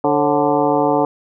harmonic tone with a mistuned harmonic, 146.83 Hz, D3, in tune, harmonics 1 / 2 / 3 / 4 / 5 / 6 / 7 / 8, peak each -29 / -19 / -19 / -20 / -20 / -20 / -26 / -29 dBFS, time 0.04-1.05 s, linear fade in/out 2 ms, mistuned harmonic 4, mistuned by -120 cents, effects none

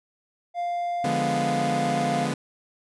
triangle tone, 698.5 Hz, F5, in tune, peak -23 dBFS, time 0.54-2.28 s, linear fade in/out 50 ms
sawtooth chord, D diminished seventh, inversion none, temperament equal with one note detuned, 146.83 / 174.61 / 207.7 / 247.7 Hz, D3 / F3 / Ab3 / Cb4, 0 / 0 / 0 / +5 cents, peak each -26 / -29 / -27 / -25 dBFS, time 1.04-2.34 s, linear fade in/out 5 ms
effects resampled to 24000 Hz

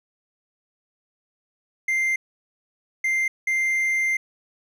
triangle tone bursts at uneven times, 2093 Hz, C7, in tune, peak -18 dBFS, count 3, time 1.88-2.16 / 3.04-3.28 / 3.47-4.17 s, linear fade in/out 5 ms, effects none

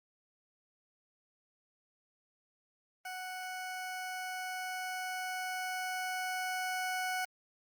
20% pulse tone with level ramp, 740 Hz, F#5, in tune, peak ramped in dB -35 to -28 dBFS, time 3.05-7.25 s, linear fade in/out 5 ms, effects Opus 32 kbps

